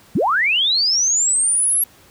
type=linear sweep; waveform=sine; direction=up; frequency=116.54 to 11420 Hz; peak=-14 dBFS; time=0.15-1.84 s; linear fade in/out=5 ms; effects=pink hiss -49 dBFS RMS until 2.1 s + high-pass 60 Hz 12 dB/octave